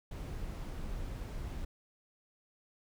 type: noise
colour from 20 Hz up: brown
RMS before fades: -40 dBFS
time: 0.11-1.65 s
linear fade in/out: 5 ms
effects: none